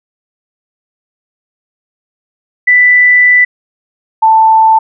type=tone pair in turn; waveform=sine; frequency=1983 / 885.1 Hz; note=B6 / A5; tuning=+7 / +10 cents; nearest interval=octave + major second; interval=1397 cents; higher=first; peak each=-3 dBFS; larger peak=neither; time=2.67-3.45 / 4.22-4.79 s; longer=first; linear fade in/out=10 ms; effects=none